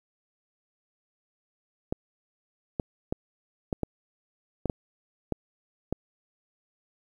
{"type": "clicks", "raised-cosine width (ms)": 2, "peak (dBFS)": -14, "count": 9, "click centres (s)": [1.925, 2.798, 3.125, 3.728, 3.833, 4.657, 4.698, 5.323, 5.926], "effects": ["9-bit"]}